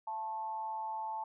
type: tone with amplitude modulation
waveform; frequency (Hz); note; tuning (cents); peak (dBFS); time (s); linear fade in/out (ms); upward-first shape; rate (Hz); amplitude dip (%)
sine; 879; A5; -2; -33; 0.07-1.24; 5; sine; 204; 60
effects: none